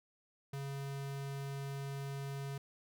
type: tone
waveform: square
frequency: 138.59 Hz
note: C#3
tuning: in tune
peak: -40 dBFS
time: 0.53-2.58 s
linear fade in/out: 5 ms
effects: none